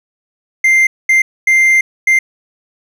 triangle tone bursts at uneven times, 2093 Hz, C7, in tune, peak -5 dBFS, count 4, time 0.64-0.87 / 1.09-1.22 / 1.47-1.81 / 2.07-2.19 s, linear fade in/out 5 ms, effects none

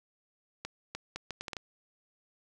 accelerating click train, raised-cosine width 0.2 ms, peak -20 dBFS, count 8, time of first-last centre 0.65-1.568 s, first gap 300 ms, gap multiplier 0.7, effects none

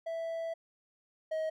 triangle tone pair in turn, 659.3 / 632.7 Hz, E5 / D#5, 0 / +29 cents, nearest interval minor second, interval 71 cents, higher first, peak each -32 / -29 dBFS, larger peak second, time 0.06-0.54 / 1.31-1.5 s, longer first, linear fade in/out 10 ms, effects none

